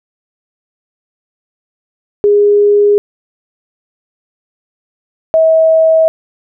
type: tone pair in turn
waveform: sine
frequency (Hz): 411 / 643.7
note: G#4 / E5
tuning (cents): -18 / -41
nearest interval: minor sixth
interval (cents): 777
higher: second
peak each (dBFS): -5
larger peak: neither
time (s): 2.24-2.98 / 5.34-6.08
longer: neither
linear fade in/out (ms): 0
effects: none